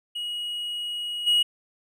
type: tone with level steps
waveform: triangle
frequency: 2900 Hz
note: F#7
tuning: 35 cents flat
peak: -27 / -16 dBFS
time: 0.15-1.43 s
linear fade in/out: 10 ms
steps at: 1.26 s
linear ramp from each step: 20 ms
effects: none